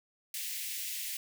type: high-pass noise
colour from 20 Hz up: white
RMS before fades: -38 dBFS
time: 0.34-1.17 s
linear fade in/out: 2 ms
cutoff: 1900 Hz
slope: 48 dB/octave
effects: none